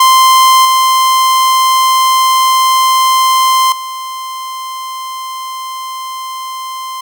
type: tone with level steps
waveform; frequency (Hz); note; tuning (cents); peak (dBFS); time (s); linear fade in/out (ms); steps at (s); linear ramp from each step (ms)
45% pulse; 1043; C6; -6; -4 / -7 / -20; 0-7.01; 5; 0.65 / 3.72; 2
effects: none